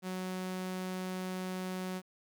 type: tone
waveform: sawtooth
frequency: 185.1 Hz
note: F#3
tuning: 1 cent sharp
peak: -32 dBFS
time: 0.02-2.02 s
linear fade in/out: 50 ms
effects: 11-bit